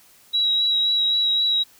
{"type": "tone with vibrato", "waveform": "sine", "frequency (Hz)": 3871, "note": "B7", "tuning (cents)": -35, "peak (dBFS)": -17, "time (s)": [0.33, 1.64], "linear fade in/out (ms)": 20, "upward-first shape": "sine", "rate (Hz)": 3.8, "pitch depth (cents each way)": 17, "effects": ["white hiss -53 dBFS RMS until 1.79 s"]}